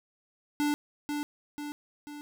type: tone with echo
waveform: square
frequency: 293.7 Hz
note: D4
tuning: in tune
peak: -26 dBFS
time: 0.6-0.74 s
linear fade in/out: 0 ms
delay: 490 ms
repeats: 3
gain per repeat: -5 dB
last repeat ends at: 2.21 s
effects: none